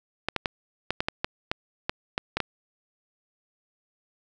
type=clicks; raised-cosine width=0.3 ms; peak=-9 dBFS; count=12; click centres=0.286 / 0.363 / 0.458 / 0.906 / 1.005 / 1.085 / 1.245 / 1.515 / 1.895 / 2.179 / 2.37 / 2.403 s; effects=none